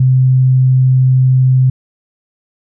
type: tone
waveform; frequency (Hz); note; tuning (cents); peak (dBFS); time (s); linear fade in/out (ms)
sine; 129.5; C3; -17; -6; 0-1.7; 5
effects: none